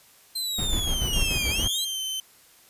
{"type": "linear two-way sweep", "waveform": "sawtooth", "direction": "down then up", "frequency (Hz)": [4144, 2287, 4144], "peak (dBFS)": -24, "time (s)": [0.35, 1.85], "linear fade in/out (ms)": 10, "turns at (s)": 1.49}
{"type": "noise with tremolo", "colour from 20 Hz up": "brown", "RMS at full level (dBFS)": -26, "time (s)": [0.58, 1.68], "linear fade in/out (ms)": 5, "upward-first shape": "square", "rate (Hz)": 6.9, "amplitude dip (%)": 45}
{"type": "tone with pitch glide", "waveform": "sawtooth", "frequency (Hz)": [3200, 3077], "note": ["G7", "G7"], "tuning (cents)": [35, -33], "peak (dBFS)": -25, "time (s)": [1.13, 2.2], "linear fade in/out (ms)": 2, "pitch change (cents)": -68, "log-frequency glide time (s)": [1.83, 2]}
{"effects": ["white hiss -55 dBFS RMS until 2.69 s", "resampled to 32000 Hz"]}